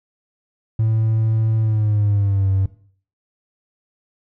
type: tone with pitch glide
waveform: triangle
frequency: 110.8 to 96.46 Hz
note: A2 to G2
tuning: +13 to -27 cents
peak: -12 dBFS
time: 0.79-2.66 s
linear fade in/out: 5 ms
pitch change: -240 cents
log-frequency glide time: 1.6-2.49 s
effects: noise-tail reverb RT60 0.5 s tail -18 dB re dry + tanh soft clip ceiling -8 dBFS